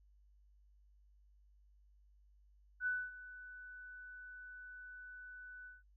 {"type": "tone with ADSR envelope", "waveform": "sine", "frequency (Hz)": 1493, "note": "F#6", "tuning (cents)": 15, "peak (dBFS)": -32, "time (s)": [2.8, 5.83], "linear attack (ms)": 66, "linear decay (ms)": 240, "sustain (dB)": -17, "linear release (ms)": 170, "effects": ["noise-tail reverb RT60 0.1 s tail -23 dB re dry", "added 50 Hz sine -64 dBFS peak until 5.96 s"]}